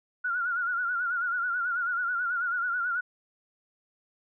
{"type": "tone with vibrato", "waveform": "sine", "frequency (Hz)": 1428, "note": "F6", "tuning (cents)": 38, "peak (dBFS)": -26, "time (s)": [0.24, 3.01], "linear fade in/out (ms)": 10, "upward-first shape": "sine", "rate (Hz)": 9.2, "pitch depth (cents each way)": 74, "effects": []}